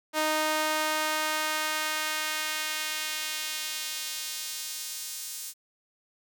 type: tone with high-pass filter sweep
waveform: sawtooth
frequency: 309.5 Hz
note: D#4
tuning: 9 cents flat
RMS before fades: -31 dBFS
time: 0.13-5.54 s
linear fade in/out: 50 ms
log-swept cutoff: 620 to 7100 Hz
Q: 0.83
effects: none